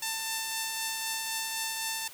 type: tone with tremolo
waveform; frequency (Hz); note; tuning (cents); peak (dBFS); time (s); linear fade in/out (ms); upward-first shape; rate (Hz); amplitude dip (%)
5% pulse; 892; A5; +23; -18; 0.02-2.08; 5; triangle; 3.9; 30
effects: white hiss -49 dBFS RMS until 2.13 s